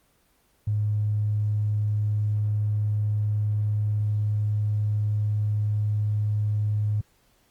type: tone with tanh clipping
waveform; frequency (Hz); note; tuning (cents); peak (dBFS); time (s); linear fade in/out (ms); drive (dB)
triangle; 105.2; G#2; +23; -21; 0.67-7.01; 5; 2
effects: pink hiss -64 dBFS RMS until 7.5 s + Opus 24 kbps